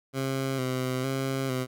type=tone with vibrato; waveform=15% pulse; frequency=131.4 Hz; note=C3; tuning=8 cents sharp; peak=-21 dBFS; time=0.13-1.67 s; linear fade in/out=50 ms; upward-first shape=square; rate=1.1 Hz; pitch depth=36 cents each way; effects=none